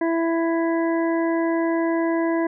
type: harmonic tone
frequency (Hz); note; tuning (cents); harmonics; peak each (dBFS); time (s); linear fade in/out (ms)
331.5; E4; +10; 1 / 2 / 3 / 5 / 6; -20 / -26 / -30 / -34 / -36; 0.01-2.47; 5
effects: none